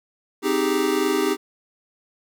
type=chord; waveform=square; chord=Ab major seventh; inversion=first; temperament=equal; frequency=261.6 / 311.1 / 392 / 415.3 Hz; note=C4 / Eb4 / G4 / Ab4; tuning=0 / 0 / 0 / 0 cents; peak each=-28 / -25 / -23 / -28 dBFS; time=0.42-1.37 s; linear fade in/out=50 ms; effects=9-bit